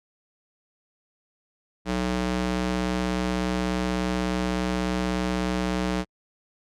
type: tone with high-pass filter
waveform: square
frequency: 61.74 Hz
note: B1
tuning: in tune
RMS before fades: -26 dBFS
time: 1.85-6.05 s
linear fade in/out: 50 ms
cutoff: 150 Hz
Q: 0.85
effects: low-pass 7000 Hz 12 dB/octave + Opus 48 kbps